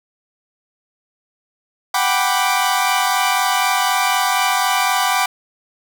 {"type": "chord", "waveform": "sawtooth", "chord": "G major seventh", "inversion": "third", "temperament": "equal", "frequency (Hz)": [740, 784, 987.8, 1174.7], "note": ["F#5", "G5", "B5", "D6"], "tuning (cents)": [0, 0, 0, 0], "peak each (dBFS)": -17, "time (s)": [1.94, 5.26], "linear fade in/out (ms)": 5, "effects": []}